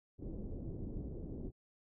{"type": "low-pass noise", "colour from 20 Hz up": "pink", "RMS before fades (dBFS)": -43, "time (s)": [0.18, 1.52], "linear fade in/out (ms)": 50, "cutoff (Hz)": 420, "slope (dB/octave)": 24, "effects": []}